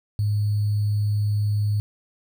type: tone with sample-and-hold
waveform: sine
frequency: 104.1 Hz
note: G#2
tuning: 5 cents sharp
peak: -19 dBFS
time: 0.19-1.8 s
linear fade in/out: 0 ms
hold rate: 4410 Hz
effects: none